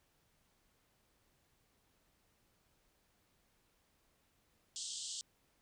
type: band-pass noise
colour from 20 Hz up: white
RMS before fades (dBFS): -44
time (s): 4.76-5.21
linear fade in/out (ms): 0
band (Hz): 3000 to 8500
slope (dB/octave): 96
effects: pink hiss -75 dBFS RMS until 5.61 s